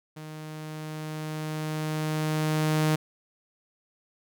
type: tone with level ramp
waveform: sawtooth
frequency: 155 Hz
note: D#3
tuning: 6 cents flat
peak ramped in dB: -35 to -17 dBFS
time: 0.16-2.96 s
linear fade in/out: 10 ms
effects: none